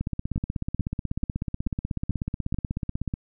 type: two click trains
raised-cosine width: 5 ms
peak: -15 / -15 dBFS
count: 52 / 6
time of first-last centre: 0.01-3.139 / 0.36-2.543 s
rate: 16.3 / 2.29 Hz
effects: none